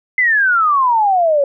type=exponential sweep; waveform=sine; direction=down; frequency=2070 to 548 Hz; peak=-10 dBFS; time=0.18-1.44 s; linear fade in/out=2 ms; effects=none